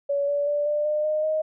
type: tone with pitch steps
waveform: sine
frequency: 566 / 575.2 / 584.6 / 594.1 / 603.8 / 613.7 / 623.7 Hz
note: C#5 / D5 / D5 / D5 / D5 / D#5 / D#5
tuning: +36 / -36 / -8 / +20 / +48 / -24 / +4 cents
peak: -21 dBFS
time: 0.09-1.42 s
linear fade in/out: 10 ms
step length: 190 ms
effects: none